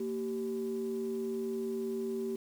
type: tone pair together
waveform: sine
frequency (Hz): 230 / 386.8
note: A#3 / G4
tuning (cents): -23 / -23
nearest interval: major sixth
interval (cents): 900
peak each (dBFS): -36 / -33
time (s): 0-2.36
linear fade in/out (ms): 5
effects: tanh soft clip ceiling -27 dBFS + 9-bit